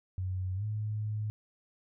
sine tone with pitch glide, 92.9 to 106.71 Hz, F#2 to G#2, +7 to +47 cents, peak -31 dBFS, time 0.18-1.3 s, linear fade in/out 0 ms, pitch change +240 cents, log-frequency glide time 0.55-0.64 s, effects none

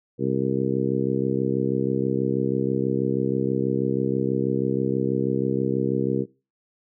harmonic tone, 66.2 Hz, C2, 21 cents sharp, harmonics 2 / 3 / 4 / 5 / 6 / 7, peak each -28 / -28 / -28 / -28 / -28 / -28 dBFS, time 0.18-6.26 s, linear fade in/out 50 ms, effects noise-tail reverb RT60 0.3 s tail -21 dB re dry

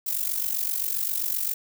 violet noise with amplitude modulation, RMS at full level -24 dBFS, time 0.06-1.54 s, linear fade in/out 10 ms, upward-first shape sine, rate 47.6 Hz, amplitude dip 75%, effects none

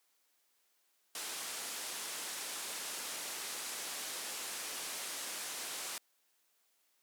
white low-pass noise, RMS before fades -42 dBFS, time 1.15-5.98 s, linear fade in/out 2 ms, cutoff 11000 Hz, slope 24 dB/octave, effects white hiss -75 dBFS RMS until 7.02 s + high-pass 300 Hz 12 dB/octave

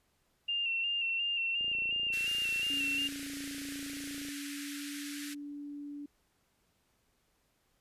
sine tone with vibrato, 2758 Hz, F7, 22 cents flat, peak -30 dBFS, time 0.48-3.08 s, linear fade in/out 10 ms, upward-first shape square, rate 2.8 Hz, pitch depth 29 cents each way
click train, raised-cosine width 2 ms, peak -39 dBFS, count 77, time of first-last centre 1.61-4.286 s, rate 28.4 Hz
pink band-pass noise, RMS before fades -45 dBFS, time 2.12-5.35 s, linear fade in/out 20 ms, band 1500 to 13000 Hz, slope 48 dB/octave
sine tone with pitch glide, 280.9 to 289.1 Hz, C#4 to D4, +23 to -27 cents, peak -40 dBFS, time 2.7-6.06 s, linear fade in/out 5 ms, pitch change +50 cents, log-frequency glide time 3.67-5.24 s
effects pink hiss -74 dBFS RMS until 7.8 s + resampled to 32000 Hz

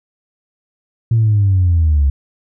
sine linear sweep, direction down, 116.54 to 67.2 Hz, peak -8 dBFS, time 1.11-2.1 s, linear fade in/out 5 ms, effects tanh soft clip ceiling -6 dBFS

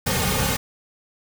pink noise with comb filter, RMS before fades -22 dBFS, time 0.06-0.57 s, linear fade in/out 10 ms, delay 3 ms, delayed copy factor -0.9, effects none

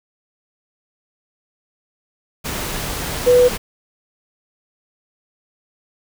sine tone in noise, 493.9 Hz, B4, in tune, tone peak -8 dBFS, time 3.26-3.49 s, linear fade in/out 20 ms, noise pink, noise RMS -25 dBFS, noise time 2.44-3.58 s, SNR +14 dB, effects none

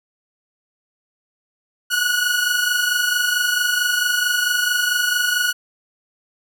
sawtooth tone pair together, 1451 / 1475.5 Hz, F#6 / F#6, -34 / -5 cents, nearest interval unison, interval 29 cents, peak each -16 / -17 dBFS, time 1.9-5.53 s, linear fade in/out 20 ms, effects none

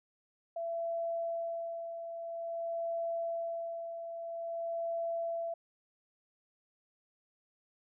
sine tone with tremolo, 671 Hz, E5, 31 cents sharp, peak -32 dBFS, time 0.56-5.54 s, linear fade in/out 5 ms, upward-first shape sine, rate 0.5 Hz, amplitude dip 55%, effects none

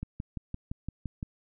click train, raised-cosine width 5 ms, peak -22 dBFS, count 8, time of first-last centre 0.03-1.229 s, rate 5.84 Hz, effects none

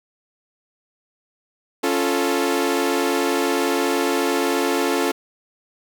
sawtooth chord, Db augmented, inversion none, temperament equal, 277.2 / 349.2 / 440 Hz, Db4 / F4 / A4, 0 / 0 / 0 cents, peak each -19 dBFS, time 1.83-5.12 s, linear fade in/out 10 ms, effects none

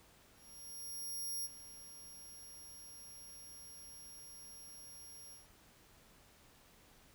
5% pulse tone with ADSR envelope, 5600 Hz, F8, 4 cents sharp, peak -32 dBFS, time 0.35-5.48 s, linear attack 1100 ms, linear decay 25 ms, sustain -14 dB, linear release 160 ms, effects pink hiss -64 dBFS RMS until 7.14 s

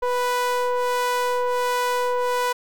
square ring-modulated tone, 246.9 Hz, B3, in tune, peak -18 dBFS, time 0.02-2.53 s, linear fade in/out 10 ms, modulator 740 Hz, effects none

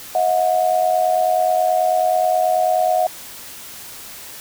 sine tone pair together, 636.7 / 726 Hz, D#5 / F#5, +40 / -33 cents, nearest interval major second, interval 227 cents, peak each -18 / -16 dBFS, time 0.15-3.07 s, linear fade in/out 2 ms, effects white hiss -36 dBFS RMS until 4.4 s

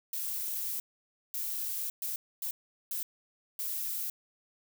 violet noise bursts at uneven times, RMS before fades -35 dBFS, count 6, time 0.13-0.8 / 1.34-1.9 / 2.02-2.16 / 2.42-2.51 / 2.91-3.03 / 3.59-4.1 s, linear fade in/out 2 ms, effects none

